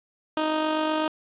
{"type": "tone with amplitude modulation", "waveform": "15% pulse", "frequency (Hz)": 311.1, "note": "D#4", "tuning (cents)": 0, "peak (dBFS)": -15, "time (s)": [0.37, 1.08], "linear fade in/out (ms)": 2, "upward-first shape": "sine", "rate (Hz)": 48, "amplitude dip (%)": 35, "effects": ["resampled to 8000 Hz", "9-bit"]}